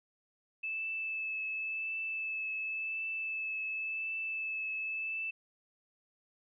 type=tone with vibrato; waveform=sine; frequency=2621 Hz; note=E7; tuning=11 cents flat; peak=-34 dBFS; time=0.63-5.31 s; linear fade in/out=10 ms; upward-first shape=triangle; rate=0.92 Hz; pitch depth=17 cents each way; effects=none